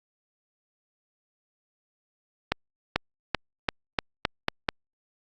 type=accelerating click train; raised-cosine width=0.3 ms; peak=-6 dBFS; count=8; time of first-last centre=2.52-4.688 s; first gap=440 ms; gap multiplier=0.88; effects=Opus 48 kbps